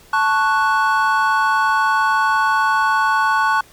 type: chord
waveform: triangle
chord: F# minor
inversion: first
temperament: equal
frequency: 880 / 1108.7 / 1480 Hz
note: A5 / C#6 / F#6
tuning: 0 / 0 / 0 cents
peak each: -16 dBFS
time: 0.13-3.61 s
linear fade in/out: 5 ms
effects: pink hiss -47 dBFS RMS until 3.72 s + MP3 96 kbps